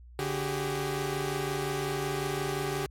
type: tone cluster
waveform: sawtooth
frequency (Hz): 144 / 379.9 / 405.5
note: D3 / F#4 / G#4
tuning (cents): -34 / +46 / -41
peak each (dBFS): -30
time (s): 0.19-2.86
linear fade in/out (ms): 0
effects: added 60 Hz sine -47 dBFS peak until 2.9 s + MP3 64 kbps